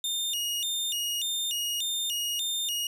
sawtooth tone with vibrato, 3227 Hz, G7, 50 cents sharp, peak -25 dBFS, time 0.04-2.87 s, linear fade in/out 2 ms, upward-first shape square, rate 1.7 Hz, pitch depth 200 cents each way, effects none

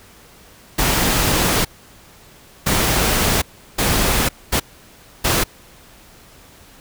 pink noise bursts at uneven times, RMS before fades -17 dBFS, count 5, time 0.78-1.65 / 2.66-3.42 / 3.78-4.29 / 4.52-4.6 / 5.24-5.44 s, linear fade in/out 10 ms, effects pink hiss -46 dBFS RMS until 6.8 s

